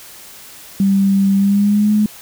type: tone with pitch glide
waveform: sine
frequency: 196 to 211.3 Hz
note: G3 to G#3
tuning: 0 to +30 cents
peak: -10 dBFS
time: 0.8-2.06 s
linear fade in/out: 2 ms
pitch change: +130 cents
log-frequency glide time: 1.35-1.92 s
effects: white hiss -38 dBFS RMS until 2.21 s